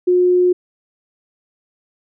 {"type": "tone", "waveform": "sine", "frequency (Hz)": 360, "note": "F#4", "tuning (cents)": -47, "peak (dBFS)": -10, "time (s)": [0.07, 0.53], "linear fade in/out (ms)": 10, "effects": []}